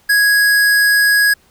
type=tone; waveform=square; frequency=1661.2 Hz; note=G#6; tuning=in tune; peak=-10 dBFS; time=0.09-1.34 s; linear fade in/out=10 ms; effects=pink hiss -53 dBFS RMS until 1.5 s